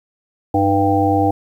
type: harmonic tone with a mistuned harmonic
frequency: 98.2 Hz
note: G2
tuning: 4 cents sharp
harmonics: 1 / 3 / 5 / 7 / 8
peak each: -20 / -17 / -21 / -22 / -17 dBFS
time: 0.54-1.31 s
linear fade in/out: 5 ms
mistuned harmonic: 3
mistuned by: +53 cents
effects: 8-bit